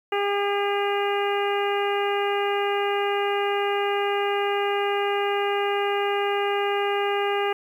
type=harmonic tone; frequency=404.2 Hz; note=G#4; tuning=47 cents flat; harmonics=1 / 2 / 3 / 4 / 5 / 6 / 7; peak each=-24 / -27 / -31 / -34 / -34 / -36 / -34 dBFS; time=0.12-7.53 s; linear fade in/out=5 ms; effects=9-bit